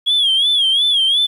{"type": "tone with vibrato", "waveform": "sine", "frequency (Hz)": 3312, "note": "G#7", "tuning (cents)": -5, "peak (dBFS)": -10, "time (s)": [0.06, 1.27], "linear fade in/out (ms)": 20, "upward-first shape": "sine", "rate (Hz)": 2.8, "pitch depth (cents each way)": 110, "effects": ["tanh soft clip ceiling -9 dBFS", "8-bit"]}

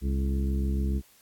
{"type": "harmonic tone with a mistuned harmonic", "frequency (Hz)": 67, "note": "C2", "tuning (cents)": 42, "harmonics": [1, 2, 3, 4, 5, 6], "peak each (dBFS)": [-25, -38, -32, -41, -39, -44], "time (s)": [0.01, 1.02], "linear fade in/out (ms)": 50, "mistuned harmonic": 6, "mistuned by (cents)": 100, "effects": ["white hiss -59 dBFS RMS until 1.21 s", "AAC 64 kbps"]}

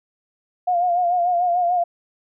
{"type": "tone with vibrato", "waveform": "sine", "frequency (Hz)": 707, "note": "F5", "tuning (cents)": 21, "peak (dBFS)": -16, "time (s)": [0.67, 1.84], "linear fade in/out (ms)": 10, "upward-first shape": "sine", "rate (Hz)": 6.8, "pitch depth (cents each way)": 50, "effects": []}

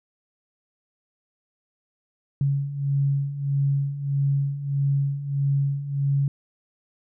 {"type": "beating tone pair", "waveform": "sine", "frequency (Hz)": [138.59, 140.19], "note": ["C#3", "C#3"], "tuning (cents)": [0, 20], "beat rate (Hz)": 1.6, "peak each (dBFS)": [-27, -22], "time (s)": [2.41, 6.28], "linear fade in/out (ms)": 2, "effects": []}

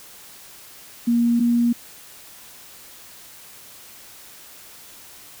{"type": "tone pair in turn", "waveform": "sine", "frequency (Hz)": [236, 237.3], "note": ["A#3", "A#3"], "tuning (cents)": [22, 31], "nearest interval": "unison", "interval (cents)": 9, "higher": "second", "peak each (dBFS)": -15, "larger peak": "neither", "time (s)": [[1.07, 1.4], [1.4, 1.73]], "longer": "neither", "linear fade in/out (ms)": 10, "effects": ["white hiss -44 dBFS RMS until 5.4 s"]}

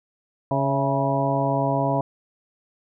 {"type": "harmonic tone with a mistuned harmonic", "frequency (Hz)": 138.59, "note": "C#3", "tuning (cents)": 0, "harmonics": [1, 2, 3, 4, 5, 6, 7], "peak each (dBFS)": [-25, -27, -32, -28, -25, -31, -27], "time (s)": [0.51, 2.01], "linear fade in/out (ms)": 2, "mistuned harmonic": 5, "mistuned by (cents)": -57, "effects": []}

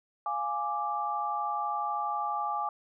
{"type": "chord", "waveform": "sine", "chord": "D diminished", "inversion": "first", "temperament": "equal", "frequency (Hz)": [698.5, 830.6, 1174.7], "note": ["F5", "Ab5", "D6"], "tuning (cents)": [0, 0, 0], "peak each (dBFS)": [-38, -32, -32], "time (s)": [0.26, 2.69], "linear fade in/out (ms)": 2, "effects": []}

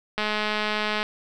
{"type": "click train", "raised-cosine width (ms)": 0.3, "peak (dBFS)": -10, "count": 181, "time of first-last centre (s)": [0.18, 1.029], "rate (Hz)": 212, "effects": []}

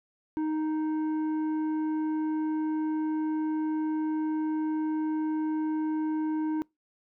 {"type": "tone with tanh clipping", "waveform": "triangle", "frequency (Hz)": 311.1, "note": "D#4", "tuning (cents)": 0, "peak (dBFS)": -28, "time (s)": [0.37, 6.62], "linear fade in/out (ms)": 0, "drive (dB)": 12, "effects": ["noise-tail reverb RT60 0.2 s tail -25 dB re dry"]}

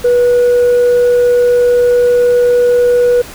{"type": "tone", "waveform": "sine", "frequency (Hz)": 487.3, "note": "B4", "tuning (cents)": -23, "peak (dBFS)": -4, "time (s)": [0.04, 3.22], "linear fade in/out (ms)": 10, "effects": ["tanh soft clip ceiling -5 dBFS", "pink hiss -31 dBFS RMS until 3.34 s"]}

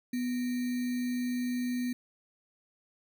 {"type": "tone with sample-and-hold", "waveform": "sine", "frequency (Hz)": 246.9, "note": "B3", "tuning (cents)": 0, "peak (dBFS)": -29, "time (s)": [0.13, 1.93], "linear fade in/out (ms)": 5, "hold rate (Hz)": 2100, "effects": []}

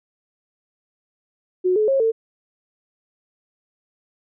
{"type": "tone with pitch steps", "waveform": "sine", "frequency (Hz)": [366.4, 428.3, 541, 449.4], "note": ["F#4", "A4", "C#5", "A4"], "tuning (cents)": [-17, -47, -42, 37], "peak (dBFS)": -15, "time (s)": [1.64, 2.12], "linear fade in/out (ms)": 20, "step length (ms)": 120, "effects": []}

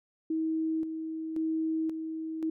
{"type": "tone with tremolo", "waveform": "sine", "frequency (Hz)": 319.7, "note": "D#4", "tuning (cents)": 47, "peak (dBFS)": -27, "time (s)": [0.3, 2.5], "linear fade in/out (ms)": 5, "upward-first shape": "square", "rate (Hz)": 0.94, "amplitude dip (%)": 50, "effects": []}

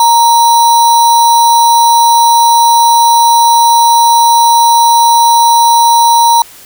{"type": "tone with sample-and-hold", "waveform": "sine", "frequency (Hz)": 932.3, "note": "A#5", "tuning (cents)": 0, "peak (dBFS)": -3, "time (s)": [0, 6.42], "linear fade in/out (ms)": 2, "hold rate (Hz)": 4900, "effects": ["white hiss -35 dBFS RMS until 6.65 s"]}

